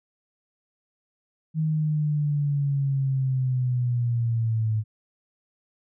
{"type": "linear sweep", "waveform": "sine", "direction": "down", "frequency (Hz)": [158.3, 107.7], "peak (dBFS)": -21, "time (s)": [1.54, 4.84], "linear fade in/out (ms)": 50, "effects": []}